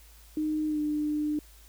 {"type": "tone with pitch glide", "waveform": "sine", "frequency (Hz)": [307.5, 300.1], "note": ["D#4", "D4"], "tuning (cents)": [-20, 38], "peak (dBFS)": -26, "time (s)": [0.37, 1.39], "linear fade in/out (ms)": 2, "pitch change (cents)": -42, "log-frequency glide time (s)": [0.67, 0.79], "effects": ["added 54 Hz sine -52 dBFS peak until 1.68 s", "white hiss -57 dBFS RMS until 1.68 s"]}